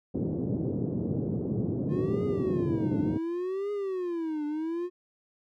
pink band-pass noise, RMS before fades -30 dBFS, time 0.14-3.18 s, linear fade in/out 10 ms, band 110 to 410 Hz, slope 24 dB/octave
triangle tone with vibrato, 349.2 Hz, F4, in tune, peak -27 dBFS, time 1.88-4.9 s, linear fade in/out 50 ms, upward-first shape triangle, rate 0.68 Hz, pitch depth 300 cents each way
effects none

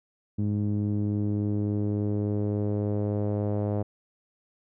sawtooth tone with low-pass filter sweep, 103.5 Hz, G#2, 5 cents flat, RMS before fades -27 dBFS, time 0.38-3.83 s, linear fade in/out 10 ms, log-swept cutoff 250 to 600 Hz, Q 2, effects none

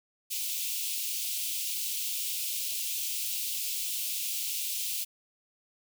white high-pass noise, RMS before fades -33 dBFS, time 0.3-5.05 s, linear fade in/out 20 ms, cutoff 2500 Hz, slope 48 dB/octave, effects none

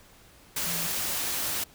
sine tone in noise, 168.8 Hz, E3, 41 cents sharp, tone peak -38 dBFS, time 0.66-0.87 s, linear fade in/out 5 ms, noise white, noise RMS -30 dBFS, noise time 0.56-1.64 s, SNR -11 dB, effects pink hiss -55 dBFS RMS until 1.74 s

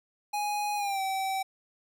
square tone with pitch glide, 830 to 770 Hz, G#5 to G5, -1 to -31 cents, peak -29 dBFS, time 0.33-1.43 s, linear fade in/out 10 ms, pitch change -130 cents, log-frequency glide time 0.76-1.01 s, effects none

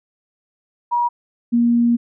sine tone pair in turn, 958 / 236.6 Hz, A#5 / A#3, +47 / +26 cents, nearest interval 2 octaves, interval 2421 cents, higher first, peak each -15 / -12 dBFS, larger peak second, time 0.91-1.09 / 1.52-1.97 s, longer second, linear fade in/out 20 ms, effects none

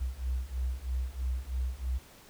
sine beating tone pair, 61.74 / 64.84 Hz, B1 / C2, 0 / -15 cents, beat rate 3.1 Hz, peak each -34 / -33 dBFS, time 0-1.99 s, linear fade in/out 20 ms, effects pink hiss -55 dBFS RMS until 2.29 s

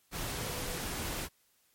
sine tone in noise, 493.9 Hz, B4, in tune, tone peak -47 dBFS, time 0.31-0.82 s, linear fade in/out 50 ms, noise pink, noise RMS -37 dBFS, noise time 0.11-1.29 s, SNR -13 dB, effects white hiss -70 dBFS RMS until 1.74 s + MP3 64 kbps

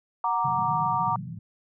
sine chord, Gb augmented, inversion none, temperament equal, 740 / 932.3 / 1174.7 Hz, Gb5 / Bb5 / D6, 0 / 0 / 0 cents, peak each -30 / -25 / -27 dBFS, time 0.24-1.16 s, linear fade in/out 2 ms
pink band-pass noise, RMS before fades -35 dBFS, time 0.44-1.39 s, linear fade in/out 10 ms, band 120 to 180 Hz, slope 48 dB/octave
effects none

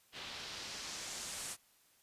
white noise with low-pass filter sweep, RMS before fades -45 dBFS, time 0.12-1.57 s, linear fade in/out 50 ms, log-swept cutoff 3400 to 9500 Hz, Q 1.5, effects white hiss -69 dBFS RMS until 2.02 s + resampled to 32000 Hz

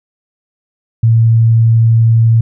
sine tone, 114 Hz, A#2, 38 cents flat, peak -5 dBFS, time 1.03-2.41 s, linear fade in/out 5 ms, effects none

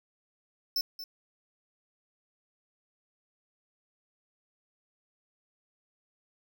square tone with echo, 5300 Hz, E8, 9 cents sharp, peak -27 dBFS, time 0.76-0.81 s, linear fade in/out 2 ms, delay 230 ms, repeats 1, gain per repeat -12 dB, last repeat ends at 1.04 s, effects none

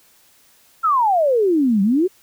sine exponential two-way sweep, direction down then up, 1378 to 189.1 to 393.2 Hz, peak -13 dBFS, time 0.83-2.08 s, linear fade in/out 20 ms, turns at 1.82 s, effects white hiss -54 dBFS RMS until 2.22 s

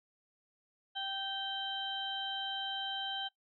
harmonic tone, 780 Hz, G5, 9 cents flat, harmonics 1 / 2 / 4 / 5, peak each -41 / -44 / -37 / -46 dBFS, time 0.95-3.29 s, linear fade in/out 20 ms, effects noise-tail reverb RT60 0.1 s tail -19 dB re dry

